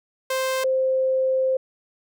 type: tone pair in turn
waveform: sawtooth / sine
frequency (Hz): 523.3 / 523.3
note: C5 / C5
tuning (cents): 0 / 0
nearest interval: unison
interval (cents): 0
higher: neither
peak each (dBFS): -18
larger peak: neither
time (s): 0.3-0.64 / 0.64-1.57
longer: second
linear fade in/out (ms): 5
effects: none